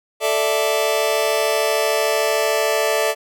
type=chord; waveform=sawtooth; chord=A suspended fourth; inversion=none; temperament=just; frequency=440 / 586.7 / 660 Hz; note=A4 / D5 / E5; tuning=0 / -2 / +2 cents; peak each=-17 dBFS; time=0.2-3.15 s; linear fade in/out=50 ms; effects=none